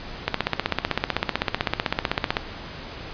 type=click train; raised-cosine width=0.3 ms; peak=-4 dBFS; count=34; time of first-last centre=0.28-2.369 s; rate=15.8 Hz; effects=pink hiss -37 dBFS RMS until 3.13 s + resampled to 11025 Hz